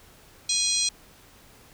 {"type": "harmonic tone", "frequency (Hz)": 827, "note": "G#5", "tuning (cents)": -8, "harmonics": [3, 4, 5, 6, 7, 8, 9, 10], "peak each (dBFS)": [-35, -31, -26, -38, -27, -34, -36, -31], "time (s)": [0.49, 0.89], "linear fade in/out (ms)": 5, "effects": ["pink hiss -53 dBFS RMS until 1.73 s"]}